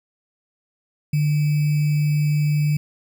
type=tone with sample-and-hold; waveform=sine; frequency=149 Hz; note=D3; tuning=25 cents sharp; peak=-16 dBFS; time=1.13-2.77 s; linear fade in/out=5 ms; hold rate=2450 Hz; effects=none